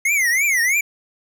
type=tone with vibrato; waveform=square; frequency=2094 Hz; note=C7; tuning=1 cent sharp; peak=-16 dBFS; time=0.05-0.81 s; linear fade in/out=5 ms; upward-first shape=triangle; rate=3.1 Hz; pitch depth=250 cents each way; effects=none